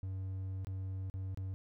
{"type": "tone with dropouts", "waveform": "triangle", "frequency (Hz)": 95, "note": "F#2", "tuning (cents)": 46, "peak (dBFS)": -35, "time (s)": [0.03, 1.54], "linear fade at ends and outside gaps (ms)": 0, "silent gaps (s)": [[0.647, 0.67], [1.099, 1.14], [1.346, 1.374]], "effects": []}